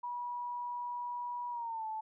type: tone with pitch glide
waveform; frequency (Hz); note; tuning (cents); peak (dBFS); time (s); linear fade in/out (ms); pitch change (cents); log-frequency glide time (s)
sine; 970 to 874.2; B5 to A5; -31 to -11; -36; 0.03-2.01; 10; -180; 1.5-1.86
effects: none